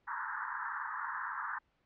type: band-pass noise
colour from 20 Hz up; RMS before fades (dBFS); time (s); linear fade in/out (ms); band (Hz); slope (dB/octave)
pink; -39; 0.07-1.59; 10; 890 to 1800; 96
effects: pink hiss -75 dBFS RMS until 1.85 s + low-pass 3000 Hz 12 dB/octave